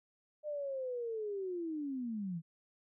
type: linear sweep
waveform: sine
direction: down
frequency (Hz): 608 to 157.3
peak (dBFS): -36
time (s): 0.43-2.42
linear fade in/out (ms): 50
effects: none